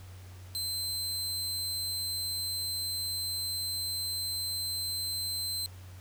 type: tone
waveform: sawtooth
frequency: 4100 Hz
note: C8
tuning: 36 cents flat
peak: -29 dBFS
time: 0.55-5.66 s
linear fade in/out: 0 ms
effects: added 92 Hz sine -45 dBFS peak until 6 s + pink hiss -56 dBFS RMS until 6 s